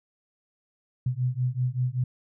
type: beating tone pair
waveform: sine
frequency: 123.47 / 128.67 Hz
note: B2 / C3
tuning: 0 / -29 cents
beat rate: 5.2 Hz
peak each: -27 dBFS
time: 1.06-2.04 s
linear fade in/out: 5 ms
effects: none